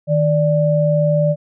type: tone pair together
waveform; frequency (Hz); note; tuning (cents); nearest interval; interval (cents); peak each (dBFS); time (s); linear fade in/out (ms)
sine; 155.67 / 587.3; D#3 / D5; +1 / 0; octave + major seventh; 2299; -15; 0.07-1.36; 50
effects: none